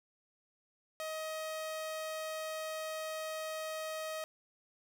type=tone; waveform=sawtooth; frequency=630 Hz; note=D#5; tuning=21 cents sharp; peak=-34 dBFS; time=1-4.24 s; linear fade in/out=0 ms; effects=none